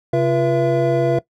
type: tone cluster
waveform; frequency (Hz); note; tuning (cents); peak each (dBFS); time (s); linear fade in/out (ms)
triangle; 134.6 / 343.9 / 483.5 / 669; C3 / F4 / B4 / E5; +49 / -27 / -37 / +25; -18; 0.13-1.19; 5
effects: noise-tail reverb RT60 0.1 s tail -18 dB re dry